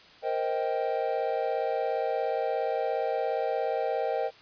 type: chord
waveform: triangle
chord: C minor seventh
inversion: third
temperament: equal with one note detuned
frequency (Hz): 466.2 / 523.3 / 628.4 / 784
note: Bb4 / C5 / Eb5 / G5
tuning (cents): 0 / 0 / +17 / 0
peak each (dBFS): -30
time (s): 0.22-4.31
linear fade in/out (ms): 50
effects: white hiss -53 dBFS RMS until 4.41 s + resampled to 11025 Hz